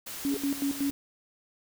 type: noise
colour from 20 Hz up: white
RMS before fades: -39 dBFS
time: 0.06-0.91 s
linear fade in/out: 10 ms
type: tone with exponential growth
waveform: sine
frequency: 413.2 Hz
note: G#4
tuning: 9 cents flat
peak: -28 dBFS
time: 0.24-0.37 s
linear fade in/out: 5 ms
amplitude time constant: 28 ms
type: tone with tremolo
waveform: sine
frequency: 280 Hz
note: C#4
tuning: 18 cents sharp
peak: -25 dBFS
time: 0.25-0.91 s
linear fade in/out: 0 ms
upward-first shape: square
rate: 5.4 Hz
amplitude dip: 80%
effects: none